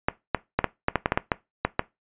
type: clicks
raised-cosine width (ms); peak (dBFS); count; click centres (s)
0.5; -5; 12; 0.085 / 0.347 / 0.59 / 0.643 / 0.884 / 0.957 / 1.059 / 1.121 / 1.175 / 1.318 / 1.65 / 1.794
effects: noise-tail reverb RT60 0.2 s tail -19 dB re dry + resampled to 8000 Hz